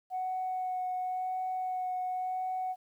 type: tone with vibrato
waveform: sine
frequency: 740 Hz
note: F#5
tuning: in tune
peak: -30 dBFS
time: 0.1-2.76 s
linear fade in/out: 50 ms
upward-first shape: sine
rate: 0.93 Hz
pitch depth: 11 cents each way
effects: tanh soft clip ceiling -27 dBFS + 11-bit